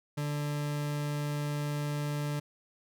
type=tone; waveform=40% pulse; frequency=146.83 Hz; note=D3; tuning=in tune; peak=-30 dBFS; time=0.17-2.4 s; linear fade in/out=10 ms; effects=none